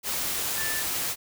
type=tone in noise; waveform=sine; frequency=1760 Hz; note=A6; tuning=in tune; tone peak=-32 dBFS; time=0.55-0.84 s; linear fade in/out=50 ms; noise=white; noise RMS=-29 dBFS; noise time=0.03-1.16 s; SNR=-6 dB; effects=none